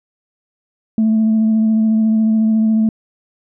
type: tone with vibrato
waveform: sine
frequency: 220 Hz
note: A3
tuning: in tune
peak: -9 dBFS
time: 0.98-2.89 s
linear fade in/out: 2 ms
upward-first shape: sine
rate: 14 Hz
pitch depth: 17 cents each way
effects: tanh soft clip ceiling -8 dBFS